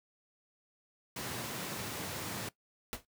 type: high-pass noise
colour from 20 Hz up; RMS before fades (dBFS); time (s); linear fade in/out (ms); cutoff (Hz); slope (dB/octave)
pink; -40; 1.16-2.49; 5; 100; 24
type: noise with exponential decay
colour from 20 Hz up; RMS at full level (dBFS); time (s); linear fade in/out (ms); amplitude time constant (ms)
pink; -35; 2.93-3.05; 0; 24
effects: noise-tail reverb RT60 0.1 s tail -18 dB re dry